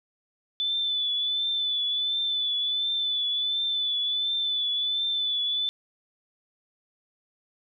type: tone with vibrato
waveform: sine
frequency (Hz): 3494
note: A7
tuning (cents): -13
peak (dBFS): -24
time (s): 0.6-5.69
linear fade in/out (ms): 0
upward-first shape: triangle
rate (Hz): 1.4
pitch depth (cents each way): 42
effects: none